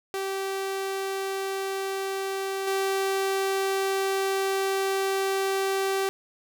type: tone with level steps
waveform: sawtooth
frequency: 387.8 Hz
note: G4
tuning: 19 cents flat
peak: -24 / -20 dBFS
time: 0.14-6.09 s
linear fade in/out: 0 ms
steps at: 2.67 s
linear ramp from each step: 5 ms
effects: none